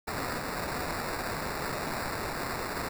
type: noise with sample-and-hold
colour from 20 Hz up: blue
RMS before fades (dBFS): -34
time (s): 0.07-2.89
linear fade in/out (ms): 10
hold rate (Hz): 3150
effects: none